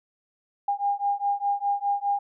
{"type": "beating tone pair", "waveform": "sine", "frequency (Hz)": [805, 809.9], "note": ["G5", "G#5"], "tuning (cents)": [46, -44], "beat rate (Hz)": 4.9, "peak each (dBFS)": [-26, -26], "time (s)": [0.68, 2.19], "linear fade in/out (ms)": 5, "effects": []}